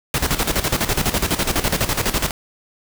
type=noise with tremolo; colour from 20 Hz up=pink; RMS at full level=-18 dBFS; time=0.14-2.31 s; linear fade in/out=2 ms; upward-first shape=square; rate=12 Hz; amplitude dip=70%; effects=none